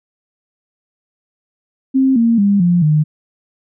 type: tone with pitch steps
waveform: sine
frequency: 265.3 / 231 / 201.1 / 175.03 / 152.37 Hz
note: C4 / A#3 / G3 / F3 / D#3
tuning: +24 / -16 / +44 / +4 / -36 cents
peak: -9 dBFS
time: 1.94-3.04 s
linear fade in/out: 20 ms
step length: 220 ms
effects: none